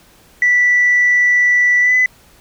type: tone with pitch glide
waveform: sine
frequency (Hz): 1966 to 2007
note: B6 to B6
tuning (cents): -8 to +27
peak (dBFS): -8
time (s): 0.42-2.06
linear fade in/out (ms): 2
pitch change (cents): +35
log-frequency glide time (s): 1.81-1.95
effects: tanh soft clip ceiling -5 dBFS + pink hiss -48 dBFS RMS until 2.4 s